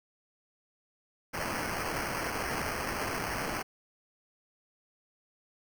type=noise with sample-and-hold; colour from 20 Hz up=white; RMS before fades=-34 dBFS; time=1.33-3.63 s; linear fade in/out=20 ms; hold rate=3675 Hz; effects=none